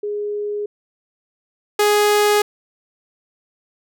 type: tone pair in turn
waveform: sine / sawtooth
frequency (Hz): 414.5 / 416.1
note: G#4 / G#4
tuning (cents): -3 / +3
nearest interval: unison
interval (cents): 6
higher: second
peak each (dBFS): -21 / -9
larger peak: second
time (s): 0.03-0.66 / 1.79-2.42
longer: neither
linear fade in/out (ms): 5
effects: none